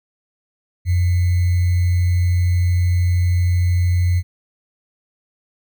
sine tone with sample-and-hold, 88.7 Hz, F2, 27 cents sharp, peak -13 dBFS, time 0.85-4.23 s, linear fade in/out 50 ms, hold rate 2100 Hz, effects none

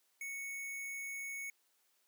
sine tone with sample-and-hold, 2217 Hz, C#7, in tune, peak -40 dBFS, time 0.21-1.5 s, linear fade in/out 2 ms, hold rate 8820 Hz, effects white hiss -75 dBFS RMS until 2.07 s + high-pass 300 Hz 12 dB/octave

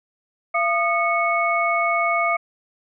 sine tone cluster, 681 / 1223 / 2207 Hz, F5 / D#6 / C#7, -44 / -30 / -8 cents, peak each -22 dBFS, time 0.54-2.37 s, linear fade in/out 10 ms, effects none

